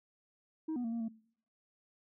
sine tone with pitch steps, 316.8 / 244.8 / 228.8 / 232.4 / 225.7 Hz, D#4 / B3 / A#3 / A#3 / A3, +31 / -15 / -32 / -5 / +44 cents, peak -31 dBFS, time 0.68-1.085 s, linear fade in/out 10 ms, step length 81 ms, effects noise-tail reverb RT60 0.6 s tail -23 dB re dry + tanh soft clip ceiling -33 dBFS

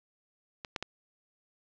clicks, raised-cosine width 0.2 ms, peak -21 / -15 / -17 dBFS, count 3, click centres 0.648 / 0.762 / 0.826 s, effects low-pass 5000 Hz 12 dB/octave + 9-bit

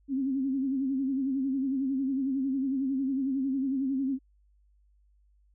sine tone with vibrato, 268.4 Hz, C4, 44 cents sharp, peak -26 dBFS, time 0.08-4.19 s, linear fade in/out 50 ms, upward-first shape sine, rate 11 Hz, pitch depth 72 cents each way, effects added 50 Hz sine -61 dBFS peak until 5.54 s

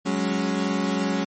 35% pulse chord, F# suspended second, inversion none, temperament equal, 185 / 207.7 / 277.2 Hz, F#3 / G#3 / C#4, 0 / 0 / 0 cents, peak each -25 dBFS, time 0.05-1.25 s, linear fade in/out 20 ms, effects MP3 32 kbps

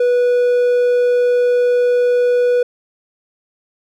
triangle tone, 489.9 Hz, B4, 14 cents flat, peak -9 dBFS, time 0-2.63 s, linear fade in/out 5 ms, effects none

